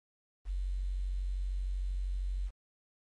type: tone with quantisation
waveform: sine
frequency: 46.44 Hz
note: F#1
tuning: 7 cents sharp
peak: -31 dBFS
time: 0.45-2.51 s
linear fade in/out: 50 ms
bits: 10
effects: MP3 48 kbps